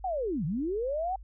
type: linear two-way sweep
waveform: sine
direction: down then up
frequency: 781 to 138.59 to 781 Hz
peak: -28 dBFS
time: 0.04-1.16 s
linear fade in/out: 5 ms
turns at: 0.45 s
effects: added 50 Hz sine -44 dBFS peak until 1.23 s